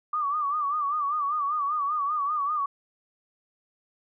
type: tone with vibrato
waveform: sine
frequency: 1174.7 Hz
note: D6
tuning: in tune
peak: -24 dBFS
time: 0.13-2.66 s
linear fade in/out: 5 ms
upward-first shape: sine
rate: 5.1 Hz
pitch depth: 95 cents each way
effects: none